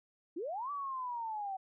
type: linear two-way sweep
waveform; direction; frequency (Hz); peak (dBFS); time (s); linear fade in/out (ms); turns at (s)
sine; up then down; 295 to 1164 to 753; -36; 0.36-1.57; 10; 0.71
effects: none